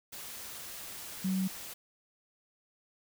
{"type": "tone in noise", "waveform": "sine", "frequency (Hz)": 188.9, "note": "F#3", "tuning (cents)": 36, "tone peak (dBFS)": -28, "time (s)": [1.24, 1.48], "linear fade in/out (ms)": 10, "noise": "white", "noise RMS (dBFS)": -44, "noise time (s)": [0.12, 1.74], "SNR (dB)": 13, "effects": []}